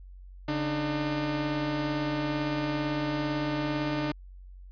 sawtooth tone pair together, 141.84 / 301.5 Hz, C#3 / D4, +40 / +46 cents, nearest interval octave + minor second, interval 1306 cents, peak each -29 / -25 dBFS, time 0.48-4.12 s, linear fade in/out 5 ms, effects added 46 Hz sine -44 dBFS peak until 4.71 s + resampled to 11025 Hz

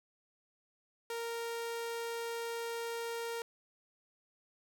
sawtooth tone, 464.4 Hz, A#4, 7 cents flat, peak -33 dBFS, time 1.1-3.42 s, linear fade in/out 2 ms, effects none

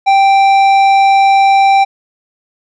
triangle tone with tanh clipping, 784 Hz, G5, in tune, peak -7 dBFS, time 0.06-1.85 s, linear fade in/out 20 ms, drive 15 dB, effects none

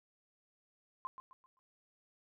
sine tone with echo, 1046.5 Hz, C6, in tune, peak -37 dBFS, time 1.05-1.07 s, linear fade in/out 0 ms, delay 130 ms, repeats 4, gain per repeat -9 dB, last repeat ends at 1.59 s, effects none

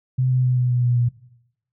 sine tone with pitch steps, 128.8 / 127.39 / 126 / 124.63 / 123.27 / 121.92 / 120.59 Hz, C3 / C3 / B2 / B2 / B2 / B2 / B2, -27 / -46 / +35 / +16 / -3 / -22 / -41 cents, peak -16 dBFS, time 0.18-1.09 s, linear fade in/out 10 ms, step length 130 ms, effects noise-tail reverb RT60 0.8 s tail -18 dB re dry

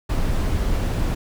brown noise, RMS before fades -21 dBFS, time 0.09-1.15 s, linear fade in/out 10 ms, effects none

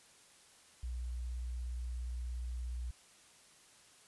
sine tone with vibrato, 60.9 Hz, B1, 24 cents flat, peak -37 dBFS, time 0.83-2.91 s, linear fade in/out 5 ms, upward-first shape square, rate 17 Hz, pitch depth 18 cents each way, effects white hiss -62 dBFS RMS until 4.07 s + resampled to 24000 Hz

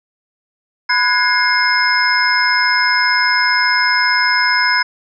sine tone cluster, 998 / 1470 / 1655 / 2123 / 5160 Hz, B5 / F#6 / G#6 / C7 / E8, +18 / -12 / -6 / +25 / -38 cents, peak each -18 dBFS, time 0.89-4.83 s, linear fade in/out 10 ms, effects none

